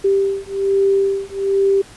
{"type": "beating tone pair", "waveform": "sine", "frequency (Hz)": [392, 393.2], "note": ["G4", "G4"], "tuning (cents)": [0, 5], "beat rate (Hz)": 1.2, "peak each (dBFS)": -17, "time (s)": [0.04, 1.82], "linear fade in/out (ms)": 10, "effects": ["pink hiss -42 dBFS RMS until 1.96 s", "resampled to 24000 Hz"]}